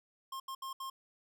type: tone bursts at uneven times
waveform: square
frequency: 1067 Hz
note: C6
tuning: 34 cents sharp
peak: -40 dBFS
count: 4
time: 0.32-0.4 / 0.48-0.55 / 0.62-0.73 / 0.8-0.9 s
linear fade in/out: 5 ms
effects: none